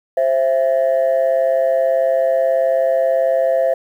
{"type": "tone pair together", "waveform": "sine", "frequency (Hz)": [527.6, 666], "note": ["C5", "E5"], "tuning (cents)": [14, 18], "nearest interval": "major third", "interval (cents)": 404, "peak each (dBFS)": -14, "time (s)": [0.17, 3.74], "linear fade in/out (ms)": 5, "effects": ["tanh soft clip ceiling -9 dBFS", "8-bit"]}